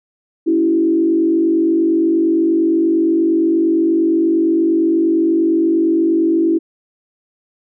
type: tone with frequency modulation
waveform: sine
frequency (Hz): 329.6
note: E4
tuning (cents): 0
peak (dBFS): -11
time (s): 0.46-6.59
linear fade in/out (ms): 20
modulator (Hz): 48.6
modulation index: 0.74
effects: none